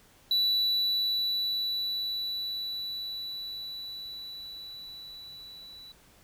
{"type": "tone with level ramp", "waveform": "triangle", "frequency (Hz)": 3951, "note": "B7", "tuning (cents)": 0, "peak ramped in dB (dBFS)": [-21, -44], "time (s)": [0.31, 5.92], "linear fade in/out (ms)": 2, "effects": ["pink hiss -59 dBFS RMS until 6.23 s"]}